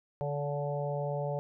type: harmonic tone with a mistuned harmonic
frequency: 145.1 Hz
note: D3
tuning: 21 cents flat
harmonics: 1 / 3 / 4 / 5 / 6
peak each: -34 / -39 / -35 / -41 / -43 dBFS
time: 0.21-1.39 s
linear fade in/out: 0 ms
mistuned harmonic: 4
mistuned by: -20 cents
effects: none